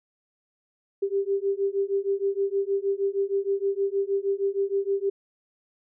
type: beating tone pair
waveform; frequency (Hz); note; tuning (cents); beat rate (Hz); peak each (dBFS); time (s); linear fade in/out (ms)
sine; 392 / 398.4; G4 / G4; 0 / +28; 6.4; -26; 1.02-5.1; 10
effects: none